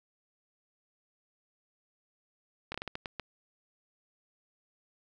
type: slowing click train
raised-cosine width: 0.3 ms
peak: -20 dBFS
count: 8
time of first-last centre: 2.72-3.197 s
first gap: 24 ms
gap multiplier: 1.34
effects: none